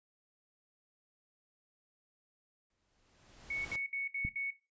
pink noise with exponential growth, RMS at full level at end -44 dBFS, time 2.7-3.76 s, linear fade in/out 2 ms, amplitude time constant 230 ms
sine tone bursts, 2217 Hz, C#7, in tune, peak -34 dBFS, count 5, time 3.5-4.506 s, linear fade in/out 5 ms, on 150 ms, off 64 ms
click, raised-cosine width 5 ms, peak -25 dBFS, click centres 4.25 s
effects noise-tail reverb RT60 0.3 s tail -18 dB re dry + resampled to 16000 Hz

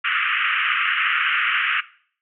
pink band-pass noise, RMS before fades -21 dBFS, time 0.04-1.81 s, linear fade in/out 10 ms, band 1200 to 3000 Hz, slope 96 dB/octave, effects noise-tail reverb RT60 0.5 s tail -18 dB re dry

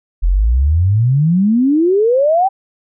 sine exponential sweep, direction up, 40.45 to 797 Hz, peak -9 dBFS, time 0.22-2.49 s, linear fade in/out 20 ms, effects none

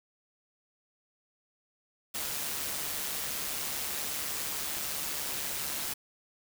white noise with amplitude modulation, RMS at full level -33 dBFS, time 2.14-5.94 s, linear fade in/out 10 ms, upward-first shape sine, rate 145 Hz, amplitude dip 40%, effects none

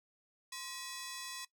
10% pulse ring-modulated tone, 1480 Hz, F#6, in tune, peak -31 dBFS, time 0.52-1.45 s, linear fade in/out 5 ms, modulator 436 Hz, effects noise-tail reverb RT60 0.1 s tail -18 dB re dry

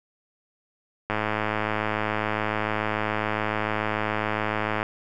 click train, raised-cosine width 0.5 ms, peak -10 dBFS, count 400, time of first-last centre 1.1-4.829 s, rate 107 Hz, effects none

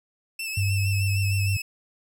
sawtooth tone with vibrato, 2637 Hz, E7, in tune, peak -26 dBFS, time 0.39-1.62 s, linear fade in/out 5 ms, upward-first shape sine, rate 6.5 Hz, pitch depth 43 cents each way
sine tone, 99 Hz, G2, 18 cents sharp, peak -21 dBFS, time 0.57-1.57 s, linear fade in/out 5 ms
effects none

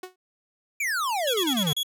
sawtooth tone with exponential decay, 368.6 Hz, F#4, 7 cents flat, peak -28 dBFS, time 0.03-0.16 s, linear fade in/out 5 ms, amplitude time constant 27 ms
square exponential sweep, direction down, 2429 to 140 Hz, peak -25 dBFS, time 0.8-1.73 s, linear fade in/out 5 ms
40% pulse tone bursts, 3346 Hz, G#7, 12 cents sharp, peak -23 dBFS, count 6, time 1.27-1.832 s, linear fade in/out 5 ms, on 67 ms, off 32 ms
effects none

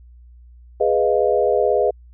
sine chord, F half-diminished seventh, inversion first, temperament equal, 415.3 / 493.9 / 622.3 / 698.5 Hz, Ab4 / Cb5 / Eb5 / F5, 0 / 0 / 0 / 0 cents, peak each -19 / -19 / -20 / -23 dBFS, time 0.8-1.91 s, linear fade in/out 10 ms, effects added 60 Hz sine -42 dBFS peak until 2.13 s

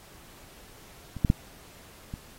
clicks, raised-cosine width 5 ms, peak -24 / -9 / -7 / -23 dBFS, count 4, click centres 1.167 / 1.248 / 1.301 / 2.139 s, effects pink hiss -52 dBFS RMS until 2.38 s + AAC 48 kbps

